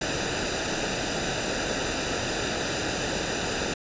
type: noise with comb filter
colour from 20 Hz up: pink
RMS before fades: -28 dBFS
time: 0.01-3.74 s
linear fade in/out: 5 ms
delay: 0.92 ms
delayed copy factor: -0.65
effects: resampled to 16000 Hz